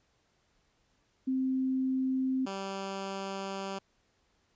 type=tone pair in turn; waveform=sine / 10% pulse; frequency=261.6 / 194.62 Hz; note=C4 / G3; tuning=0 / -12 cents; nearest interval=perfect fourth; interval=512 cents; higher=first; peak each=-27 dBFS; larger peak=neither; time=1.27-2.46 / 2.46-3.79 s; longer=second; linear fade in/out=10 ms; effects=pink hiss -72 dBFS RMS until 4.55 s + resampled to 16000 Hz